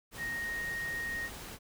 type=tone in noise; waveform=sine; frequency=1864.7 Hz; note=A#6; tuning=in tune; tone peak=-34 dBFS; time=0.17-1.3 s; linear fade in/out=50 ms; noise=pink; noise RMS=-45 dBFS; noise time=0.11-1.59 s; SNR=+8 dB; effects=none